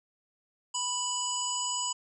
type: harmonic tone with a mistuned harmonic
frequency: 987.8 Hz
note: B5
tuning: in tune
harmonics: 1 / 3 / 5 / 7 / 8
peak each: -35 / -36 / -40 / -34 / -36 dBFS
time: 0.74-1.93 s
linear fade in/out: 10 ms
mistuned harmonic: 8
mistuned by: -29 cents
effects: none